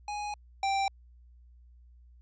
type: tone pair in turn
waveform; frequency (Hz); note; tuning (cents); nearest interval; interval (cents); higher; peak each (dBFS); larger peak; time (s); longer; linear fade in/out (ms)
square; 830.6 / 784; G#5 / G5; 0 / 0; minor second; 100; first; -34 / -27; second; 0.08-0.34 / 0.63-0.88; first; 2
effects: added 60 Hz sine -53 dBFS peak until 2.21 s + resampled to 16000 Hz